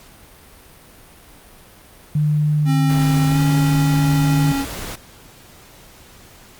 sine tone, 150.3 Hz, D3, 40 cents sharp, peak -14 dBFS, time 2.15-4.52 s, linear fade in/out 5 ms
square tone with pitch glide, 267.5 to 276.3 Hz, C4 to C#4, +38 to -6 cents, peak -20 dBFS, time 2.65-4.66 s, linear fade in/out 50 ms, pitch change +56 cents, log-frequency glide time 3.28-3.39 s
pink noise, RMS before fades -30 dBFS, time 2.89-4.96 s, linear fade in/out 10 ms
effects pink hiss -45 dBFS RMS until 6.59 s + Opus 48 kbps

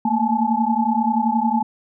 sine tone cluster, 223.2 / 233.8 / 842 / 874 Hz, A3 / A#3 / G#5 / A5, +25 / +5 / +24 / -12 cents, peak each -22 dBFS, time 0.05-1.63 s, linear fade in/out 5 ms, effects none

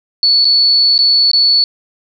sine tone with dropouts, 4435 Hz, C#8, in tune, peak -7 dBFS, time 0.23-1.64 s, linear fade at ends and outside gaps 1 ms, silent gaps 0.446-0.452 / 0.979-0.989 / 1.315-1.333 s, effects none

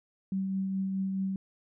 sine tone with tremolo, 192 Hz, G3, 36 cents flat, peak -27 dBFS, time 0.32-1.36 s, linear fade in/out 2 ms, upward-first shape triangle, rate 4.7 Hz, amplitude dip 30%, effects none

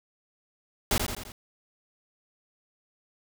pink noise with echo, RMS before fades -24 dBFS, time 0.91-0.98 s, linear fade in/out 2 ms, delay 85 ms, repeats 4, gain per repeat -5 dB, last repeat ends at 1.32 s, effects none

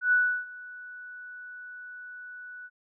sine tone with ADSR envelope, 1480 Hz, F#6, in tune, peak -18 dBFS, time 0.01-2.7 s, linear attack 110 ms, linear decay 330 ms, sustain -22 dB, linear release 46 ms, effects none

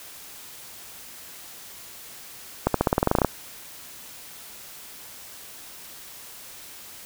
accelerating click train, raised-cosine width 1 ms, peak -4 dBFS, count 13, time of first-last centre 2.67-3.247 s, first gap 73 ms, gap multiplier 0.92, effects white hiss -43 dBFS RMS until 7.05 s

